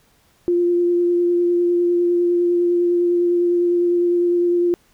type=tone with vibrato; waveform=sine; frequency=349.2 Hz; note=F4; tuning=in tune; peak=-14 dBFS; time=0.48-4.74 s; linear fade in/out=0 ms; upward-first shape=triangle; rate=9.9 Hz; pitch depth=15 cents each way; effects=pink hiss -58 dBFS RMS until 4.93 s